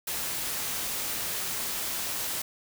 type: noise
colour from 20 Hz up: white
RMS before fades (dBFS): -32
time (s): 0.07-2.42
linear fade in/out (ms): 5
effects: none